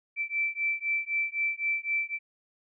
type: beating tone pair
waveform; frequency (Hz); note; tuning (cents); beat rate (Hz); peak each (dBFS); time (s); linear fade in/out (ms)
sine; 2329 / 2332.9; D7 / D7; -15 / -12; 3.9; -30; 0.16-2.19; 50
effects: none